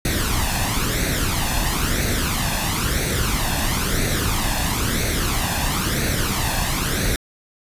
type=noise with flanger; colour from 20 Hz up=pink; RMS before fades=-21 dBFS; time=0.05-7.16 s; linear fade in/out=2 ms; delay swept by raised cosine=0.48 to 1.16 ms; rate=1 Hz; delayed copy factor=+0.6; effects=resampled to 32000 Hz